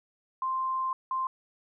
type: tone pair in turn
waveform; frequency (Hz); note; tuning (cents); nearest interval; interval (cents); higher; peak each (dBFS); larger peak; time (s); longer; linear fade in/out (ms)
sine; 1046.5 / 1046.5; C6 / C6; 0 / 0; unison; 0; neither; -27; neither; 0.42-0.93 / 1.11-1.27; first; 2
effects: none